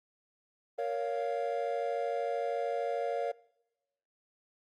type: chord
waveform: triangle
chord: Bb minor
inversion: none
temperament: just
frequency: 466.2 / 559.4 / 699.2 Hz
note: Bb4 / Db5 / F5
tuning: 0 / +16 / +2 cents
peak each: -33 dBFS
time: 0.78-3.32 s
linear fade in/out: 10 ms
effects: noise-tail reverb RT60 0.9 s tail -23 dB re dry + Opus 24 kbps